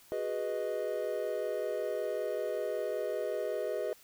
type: chord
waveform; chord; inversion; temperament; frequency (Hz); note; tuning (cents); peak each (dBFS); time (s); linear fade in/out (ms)
triangle; G# minor seventh; third; equal; 370 / 415.3 / 493.9 / 622.3; F#4 / G#4 / B4 / D#5; 0 / 0 / 0 / 0; -39 / -35 / -35 / -34; 0.12-3.93; 0
effects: white hiss -59 dBFS RMS until 4.03 s